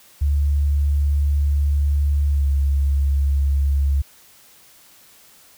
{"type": "tone with pitch glide", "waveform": "sine", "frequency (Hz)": [71.9, 69.81], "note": ["D2", "C#2"], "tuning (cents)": [-36, 13], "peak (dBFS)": -15, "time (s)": [0.21, 4.02], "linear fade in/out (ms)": 10, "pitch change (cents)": -51, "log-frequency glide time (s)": [2.29, 2.47], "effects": ["white hiss -50 dBFS RMS until 5.57 s"]}